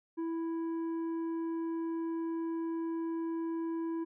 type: tone with tanh clipping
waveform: triangle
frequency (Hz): 329.7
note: E4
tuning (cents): 0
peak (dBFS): -34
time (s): 0.17-4.05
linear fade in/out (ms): 20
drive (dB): 11
effects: none